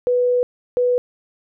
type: tone pair in turn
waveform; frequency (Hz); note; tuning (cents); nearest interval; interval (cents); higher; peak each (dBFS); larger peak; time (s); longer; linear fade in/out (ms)
sine; 493.1 / 493.1; B4 / B4; -3 / -3; unison; 0; neither; -14; neither; 0.07-0.43 / 0.77-0.98; first; 0
effects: none